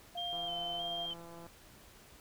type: tone with pitch glide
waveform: sine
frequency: 698.5 to 688.9 Hz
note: F5 to F5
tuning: 0 to -24 cents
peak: -40 dBFS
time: 0.15-1.06 s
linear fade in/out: 5 ms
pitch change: -24 cents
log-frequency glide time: 0.72-0.94 s
type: tone with vibrato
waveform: sine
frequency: 3136 Hz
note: G7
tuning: in tune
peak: -37 dBFS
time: 0.17-1.14 s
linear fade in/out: 10 ms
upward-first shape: square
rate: 1.6 Hz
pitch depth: 30 cents each way
type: click train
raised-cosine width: 1 ms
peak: -38 dBFS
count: 193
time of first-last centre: 0.33-1.466 s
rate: 169 Hz
effects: pink hiss -58 dBFS RMS until 2.2 s